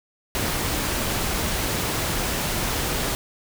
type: noise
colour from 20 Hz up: pink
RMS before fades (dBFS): -25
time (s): 0.35-3.15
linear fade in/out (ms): 0
effects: none